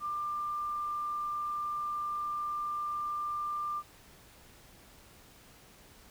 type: tone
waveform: sine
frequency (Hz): 1191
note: D6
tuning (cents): +24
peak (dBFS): -32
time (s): 0-3.83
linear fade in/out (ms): 50
effects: pink hiss -57 dBFS RMS until 6.1 s